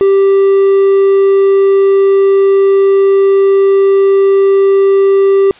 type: tone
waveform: triangle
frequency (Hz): 392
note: G4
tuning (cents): 0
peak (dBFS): -3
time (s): 0.01-5.51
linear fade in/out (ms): 0
effects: white hiss -39 dBFS RMS until 5.59 s + resampled to 8000 Hz